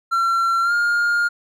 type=tone with pitch glide; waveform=triangle; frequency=1360 to 1414.5 Hz; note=F6 to F6; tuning=-46 to +22 cents; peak=-14 dBFS; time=0.11-1.29 s; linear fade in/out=20 ms; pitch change=+68 cents; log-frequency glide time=0.62-0.73 s; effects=none